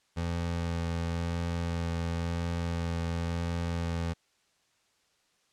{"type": "tone with vibrato", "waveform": "25% pulse", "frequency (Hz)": 84.6, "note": "E2", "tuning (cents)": 45, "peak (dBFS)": -26, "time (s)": [0.16, 4.14], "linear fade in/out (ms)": 20, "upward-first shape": "sine", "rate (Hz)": 0.96, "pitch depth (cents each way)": 12, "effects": ["white hiss -70 dBFS RMS until 5.52 s", "low-pass 7000 Hz 12 dB/octave"]}